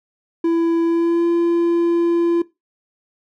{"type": "tone with pitch glide", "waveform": "triangle", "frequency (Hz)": [333.6, 340.6], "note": ["E4", "F4"], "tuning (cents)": [21, -43], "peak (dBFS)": -12, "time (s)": [0.44, 2.42], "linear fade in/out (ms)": 5, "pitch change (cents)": 36, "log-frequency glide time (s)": [0.83, 1.26], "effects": ["noise-tail reverb RT60 0.2 s tail -18 dB re dry"]}